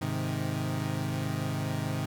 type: chord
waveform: 30% pulse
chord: Ab major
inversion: none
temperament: equal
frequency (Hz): 103.83 / 130.81 / 155.56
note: Ab2 / C3 / Eb3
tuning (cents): 0 / 0 / 0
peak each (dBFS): -32 / -31 / -31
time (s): 0.01-2.06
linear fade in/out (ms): 10
effects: none